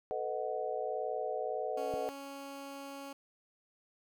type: chord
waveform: sine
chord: B dominant seventh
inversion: third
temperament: equal with one note detuned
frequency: 440 / 501.6 / 622.3 / 740 Hz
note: A4 / B4 / D#5 / F#5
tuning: 0 / +27 / 0 / 0 cents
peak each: -39 dBFS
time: 0.11-2.09 s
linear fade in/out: 0 ms
type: tone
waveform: 15% pulse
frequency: 277.4 Hz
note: C#4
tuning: 1 cent sharp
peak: -37 dBFS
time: 1.77-3.13 s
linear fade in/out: 5 ms
type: click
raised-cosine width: 2 ms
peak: -29 dBFS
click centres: 1.939 s
effects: none